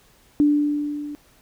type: tone with level ramp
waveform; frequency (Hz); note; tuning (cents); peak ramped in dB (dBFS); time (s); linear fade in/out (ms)
sine; 293.7; D4; 0; -12 to -30; 0.4-1.15; 0
effects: pink hiss -56 dBFS RMS until 1.41 s